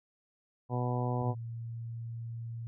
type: harmonic tone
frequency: 123.47 Hz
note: B2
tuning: in tune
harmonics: 1 / 2 / 3 / 4 / 5 / 6 / 7 / 8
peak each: -31 / -38 / -41 / -40 / -43 / -40 / -43 / -42 dBFS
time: 0.69-1.35 s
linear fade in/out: 50 ms
type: tone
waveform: sine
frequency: 115.6 Hz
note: A#2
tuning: 14 cents flat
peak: -37 dBFS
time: 1.22-2.67 s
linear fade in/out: 0 ms
effects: none